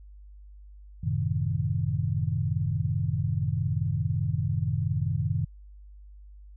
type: chord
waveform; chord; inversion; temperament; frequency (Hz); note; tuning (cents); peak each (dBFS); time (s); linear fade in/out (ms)
sine; F# diminished seventh; none; equal; 92.5 / 110 / 130.81 / 155.56; F#2 / A2 / C3 / Eb3; 0 / 0 / 0 / 0; -30; 1.03-5.45; 10
effects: added 50 Hz sine -45 dBFS peak until 6.56 s